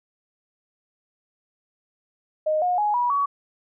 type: tone with pitch steps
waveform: sine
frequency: 619 / 719.3 / 835.9 / 971.3 / 1128.7 Hz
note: D#5 / F#5 / G#5 / B5 / C#6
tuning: -9 / -49 / +11 / -29 / +31 cents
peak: -19 dBFS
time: 2.46-3.26 s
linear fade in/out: 10 ms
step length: 160 ms
effects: none